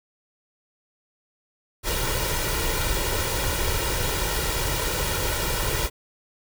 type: noise with comb filter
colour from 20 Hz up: pink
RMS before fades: -25 dBFS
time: 1.83-5.9 s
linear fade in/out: 50 ms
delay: 2.1 ms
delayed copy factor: +0.65
effects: none